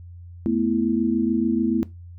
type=chord; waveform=sine; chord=A suspended second; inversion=none; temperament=equal; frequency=220 / 246.9 / 329.6 Hz; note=A3 / B3 / E4; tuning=0 / 0 / 0 cents; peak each=-23 dBFS; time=0.46-1.83 s; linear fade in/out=0 ms; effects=noise-tail reverb RT60 0.2 s tail -18 dB re dry + added 87 Hz sine -38 dBFS peak until 2.18 s